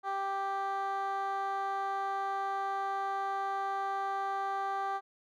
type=tone with band-pass filter; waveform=15% pulse; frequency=392 Hz; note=G4; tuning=in tune; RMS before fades=-34 dBFS; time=0.03-5.01 s; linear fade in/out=50 ms; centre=920 Hz; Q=2.2; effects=none